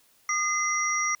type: tone cluster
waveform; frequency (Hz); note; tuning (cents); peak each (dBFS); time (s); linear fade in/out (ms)
sine; 1226 / 2054 / 5760; D#6 / C7 / F#8; -26 / -33 / -47; -28; 0.29-1.15; 2
effects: white hiss -62 dBFS RMS until 1.2 s